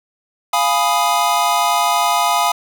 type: chord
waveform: square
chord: F half-diminished seventh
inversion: none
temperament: equal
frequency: 698.5 / 830.6 / 987.8 / 1244.5 Hz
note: F5 / Ab5 / Cb6 / Eb6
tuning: 0 / 0 / 0 / 0 cents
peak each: -20 dBFS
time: 0.53-2.52 s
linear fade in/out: 5 ms
effects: none